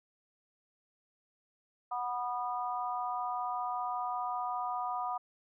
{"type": "harmonic tone", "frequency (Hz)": 245.2, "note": "B3", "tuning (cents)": -12, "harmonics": [3, 4, 5], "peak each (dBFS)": [-36, -37, -38], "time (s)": [1.91, 5.18], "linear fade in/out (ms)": 10, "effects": []}